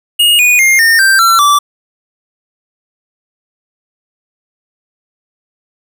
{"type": "tone with pitch steps", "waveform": "square", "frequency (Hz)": [2863, 2464, 2120, 1824.5, 1570.1, 1351.2, 1162.7], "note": ["F7", "D#7", "C7", "A#6", "G6", "E6", "D6"], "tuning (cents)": [42, -17, 22, -38, 2, 42, -18], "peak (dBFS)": -6, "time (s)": [0.19, 1.59], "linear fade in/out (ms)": 10, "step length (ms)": 200, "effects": []}